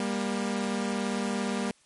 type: tone pair together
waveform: sawtooth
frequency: 199.29 / 236.8 Hz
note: G3 / A#3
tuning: +29 / +27 cents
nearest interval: minor third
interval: 298 cents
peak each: -26 / -27 dBFS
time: 0-1.71 s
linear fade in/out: 2 ms
effects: white hiss -63 dBFS RMS until 1.85 s + MP3 48 kbps